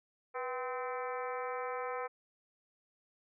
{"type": "harmonic tone with a mistuned harmonic", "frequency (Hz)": 257.2, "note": "C4", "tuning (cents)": -30, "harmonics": [2, 3, 4, 5, 6, 7, 8, 9], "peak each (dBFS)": [-39, -43, -43, -43, -51, -50, -52, -51], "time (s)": [0.34, 2.08], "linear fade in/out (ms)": 20, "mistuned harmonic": 2, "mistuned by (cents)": -69, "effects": []}